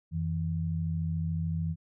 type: tone pair together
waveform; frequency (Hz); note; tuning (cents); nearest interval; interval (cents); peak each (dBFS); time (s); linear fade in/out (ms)
sine; 88.8 / 162.48; F2 / E3; +29 / -25; minor seventh; 1046; -32 / -30; 0.11-1.76; 50
effects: none